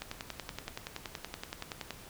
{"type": "click train", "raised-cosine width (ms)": 0.2, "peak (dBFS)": -20, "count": 21, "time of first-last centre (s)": [0.02, 1.907], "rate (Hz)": 10.6, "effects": ["pink hiss -51 dBFS RMS until 2.09 s"]}